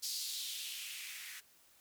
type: noise with band-pass filter sweep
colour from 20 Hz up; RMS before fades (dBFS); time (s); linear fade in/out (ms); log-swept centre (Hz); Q
violet; -43; 0.02-1.41; 20; 4900 to 1800; 2.9
effects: white hiss -66 dBFS RMS until 1.8 s